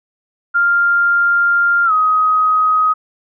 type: tone with pitch glide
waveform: sine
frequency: 1396.9 to 1259 Hz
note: F6 to D#6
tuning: 0 to +20 cents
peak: -10 dBFS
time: 0.54-2.94 s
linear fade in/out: 20 ms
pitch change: -180 cents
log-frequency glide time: 1.85-1.92 s
effects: none